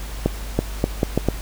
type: accelerating click train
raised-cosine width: 2 ms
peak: -3 dBFS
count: 6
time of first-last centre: 0.26-1.286 s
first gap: 330 ms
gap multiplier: 0.76
effects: added 50 Hz sine -28 dBFS peak until 1.41 s + pink hiss -37 dBFS RMS until 1.41 s